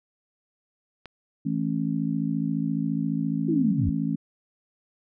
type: click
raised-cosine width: 0.3 ms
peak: -24 dBFS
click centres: 1.057 s
type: harmonic tone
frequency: 54.5 Hz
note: A1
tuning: 16 cents flat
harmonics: 3 / 4 / 5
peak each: -28 / -28 / -28 dBFS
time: 1.45-4.16 s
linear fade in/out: 10 ms
type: linear sweep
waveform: sine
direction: down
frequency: 349.2 to 65.2 Hz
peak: -22 dBFS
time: 3.48-3.9 s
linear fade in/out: 10 ms
effects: none